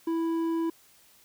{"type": "tone with hard clipping", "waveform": "sine", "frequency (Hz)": 329.6, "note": "E4", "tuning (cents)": 0, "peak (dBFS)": -27, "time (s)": [0.07, 0.7], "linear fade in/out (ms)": 5, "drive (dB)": 6, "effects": ["white hiss -59 dBFS RMS until 1.24 s"]}